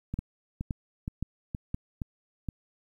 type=two click trains; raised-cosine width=5 ms; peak=-18 / -20 dBFS; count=4 / 6; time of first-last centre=0.19-1.744 / 0.14-2.487 s; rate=1.93 / 2.13 Hz; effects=10-bit